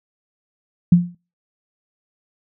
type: tone with exponential decay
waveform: sine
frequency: 175.1 Hz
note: F3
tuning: 5 cents sharp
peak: -4 dBFS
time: 0.92-1.15 s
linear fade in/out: 5 ms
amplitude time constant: 50 ms
effects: noise-tail reverb RT60 0.3 s tail -22 dB re dry